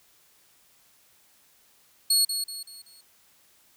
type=tone with echo; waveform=25% pulse; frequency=4346 Hz; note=C#8; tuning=35 cents flat; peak=-14 dBFS; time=2.1-2.25 s; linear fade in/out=5 ms; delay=190 ms; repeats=4; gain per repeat=-8 dB; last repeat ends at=3.01 s; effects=white hiss -61 dBFS RMS until 3.76 s